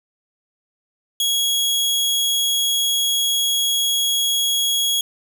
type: tone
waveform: sawtooth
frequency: 3322 Hz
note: G#7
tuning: in tune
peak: -14 dBFS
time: 1.2-5.01 s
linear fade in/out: 2 ms
effects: none